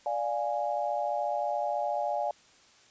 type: chord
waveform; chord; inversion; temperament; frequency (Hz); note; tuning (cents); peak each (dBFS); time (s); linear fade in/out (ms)
sine; D diminished; none; equal with one note detuned; 587.3 / 701.3 / 830.6; D5 / F5 / Ab5; 0 / +7 / 0; -32; 0.06-2.31; 2
effects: white hiss -59 dBFS RMS until 2.9 s + resampled to 16000 Hz